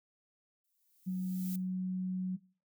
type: noise with exponential growth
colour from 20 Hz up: violet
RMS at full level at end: -43 dBFS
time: 0.64-1.56 s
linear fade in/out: 5 ms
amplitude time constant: 200 ms
type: tone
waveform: sine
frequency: 185 Hz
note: F#3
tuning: in tune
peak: -32 dBFS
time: 1.06-2.37 s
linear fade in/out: 20 ms
effects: noise-tail reverb RT60 0.4 s tail -21 dB re dry